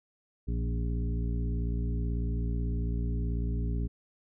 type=harmonic tone with a mistuned harmonic; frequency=58.27 Hz; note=A#1; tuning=in tune; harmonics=1 / 2 / 3 / 4 / 5 / 7; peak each=-29 / -35 / -39 / -41 / -43 / -46 dBFS; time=0.47-3.88 s; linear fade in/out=20 ms; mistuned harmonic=3; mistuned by=-24 cents; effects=none